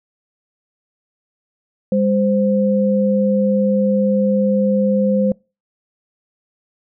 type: tone pair together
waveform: sine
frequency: 201.4 / 519.1 Hz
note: G3 / C5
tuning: +47 / -14 cents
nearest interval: octave + major third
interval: 1639 cents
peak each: -15 / -17 dBFS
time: 1.92-5.32 s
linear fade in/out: 2 ms
effects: noise-tail reverb RT60 0.3 s tail -26 dB re dry